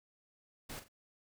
pink noise with echo, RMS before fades -45 dBFS, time 0.69-0.8 s, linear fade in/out 10 ms, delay 42 ms, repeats 2, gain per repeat -10 dB, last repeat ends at 0.884 s, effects none

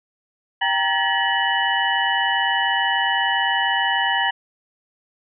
sine tone cluster, 784 / 934 / 1720 / 1907 / 2963 Hz, G5 / A#5 / A6 / A#6 / F#7, 0 / +3 / -40 / +39 / +2 cents, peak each -24 dBFS, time 0.61-4.31 s, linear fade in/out 10 ms, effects none

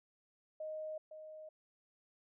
sine tone with echo, 622.3 Hz, D#5, in tune, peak -40 dBFS, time 0.6-0.98 s, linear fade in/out 5 ms, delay 510 ms, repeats 1, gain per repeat -8 dB, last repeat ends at 1.49 s, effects none

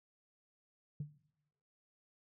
sine tone with exponential decay, 146.83 Hz, D3, in tune, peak -33 dBFS, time 1-1.15 s, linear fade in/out 5 ms, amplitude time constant 32 ms, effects noise-tail reverb RT60 0.9 s tail -20 dB re dry + tanh soft clip ceiling -33 dBFS

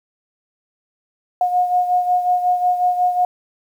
sine beating tone pair, 720 / 725.5 Hz, F#5 / F#5, -47 / -34 cents, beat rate 5.5 Hz, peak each -15 / -22 dBFS, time 1.41-3.25 s, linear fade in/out 2 ms, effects 8-bit

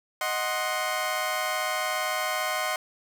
20% pulse chord, C diminished, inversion first, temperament equal with one note detuned, 622.3 / 740 / 1053.2 Hz, Eb5 / Gb5 / C6, 0 / 0 / +11 cents, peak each -26 dBFS, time 0.21-2.76 s, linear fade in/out 2 ms, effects none

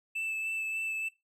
triangle tone with vibrato, 2637 Hz, E7, in tune, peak -30 dBFS, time 0.15-1.09 s, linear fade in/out 10 ms, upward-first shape sine, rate 3.4 Hz, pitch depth 12 cents each way, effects noise-tail reverb RT60 0.2 s tail -18 dB re dry

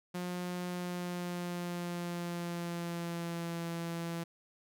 sawtooth tone with pitch glide, 178.5 to 168.48 Hz, F3 to E3, +38 to +38 cents, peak -32 dBFS, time 0.14-4.24 s, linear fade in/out 10 ms, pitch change -100 cents, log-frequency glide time 0.67-3.66 s, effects none

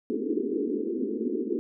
white band-pass noise, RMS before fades -29 dBFS, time 0.1-1.59 s, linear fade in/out 0 ms, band 220 to 440 Hz, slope 96 dB/octave, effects none

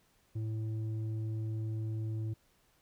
square tone with low-pass filter, 110 Hz, A2, in tune, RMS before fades -36 dBFS, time 0.35-2.34 s, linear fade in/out 10 ms, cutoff 230 Hz, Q 4.9, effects pink hiss -70 dBFS RMS until 2.81 s

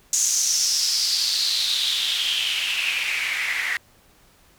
white noise with band-pass filter sweep, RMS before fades -23 dBFS, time 0.13-3.77 s, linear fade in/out 2 ms, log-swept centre 6700 to 1900 Hz, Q 5.6, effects pink hiss -56 dBFS RMS until 4.58 s

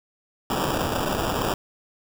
white noise with sample-and-hold, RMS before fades -25 dBFS, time 0.5-1.54 s, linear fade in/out 2 ms, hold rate 2100 Hz, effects none

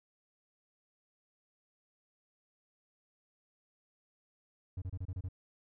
triangle tone bursts, 92 Hz, F#2, 9 cents flat, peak -34 dBFS, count 7, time 4.77-5.287 s, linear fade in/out 5 ms, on 49 ms, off 29 ms, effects none

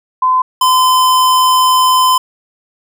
sine / square tone pair in turn, 1023 / 1023 Hz, C6 / C6, -39 / -39 cents, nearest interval unison, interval 0 cents, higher neither, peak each -8 / -8 dBFS, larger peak neither, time 0.22-0.42 / 0.61-2.18 s, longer second, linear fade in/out 5 ms, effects none

